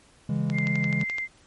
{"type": "chord", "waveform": "triangle", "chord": "C# minor", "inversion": "none", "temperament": "equal with one note detuned", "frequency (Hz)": [138.59, 164.81, 205.4], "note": ["C#3", "E3", "G#3"], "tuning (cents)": [0, 0, -19], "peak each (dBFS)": -26, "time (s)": [0.29, 1.04], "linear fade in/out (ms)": 5}
{"type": "click train", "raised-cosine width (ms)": 0.2, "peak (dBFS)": -18, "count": 9, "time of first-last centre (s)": [0.5, 1.184], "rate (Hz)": 11.7}
{"type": "tone with vibrato", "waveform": "sine", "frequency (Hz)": 2093, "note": "C7", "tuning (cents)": 0, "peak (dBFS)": -27, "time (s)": [0.52, 1.28], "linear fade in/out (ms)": 50, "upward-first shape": "sine", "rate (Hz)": 5.2, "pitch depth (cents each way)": 9}
{"effects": ["pink hiss -57 dBFS RMS until 1.46 s", "MP3 48 kbps"]}